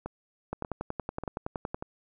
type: two click trains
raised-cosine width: 1 ms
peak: -21 / -18 dBFS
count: 4 / 14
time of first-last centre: 0.06-1.825 / 0.53-1.745 s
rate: 1.7 / 10.7 Hz
effects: none